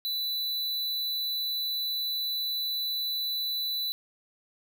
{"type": "tone", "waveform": "square", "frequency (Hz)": 3978, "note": "B7", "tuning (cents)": 12, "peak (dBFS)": -29, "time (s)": [0.05, 3.92], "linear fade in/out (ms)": 0, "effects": []}